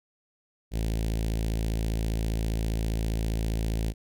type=tone with notch filter; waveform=sawtooth; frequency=55 Hz; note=A1; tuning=in tune; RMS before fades=-28 dBFS; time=0.71-3.94 s; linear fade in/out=50 ms; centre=1200 Hz; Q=0.57; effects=none